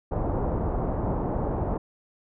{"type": "low-pass noise", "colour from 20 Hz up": "pink", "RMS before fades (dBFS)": -27, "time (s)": [0.11, 1.78], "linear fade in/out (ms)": 10, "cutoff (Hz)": 920, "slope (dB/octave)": 24, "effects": []}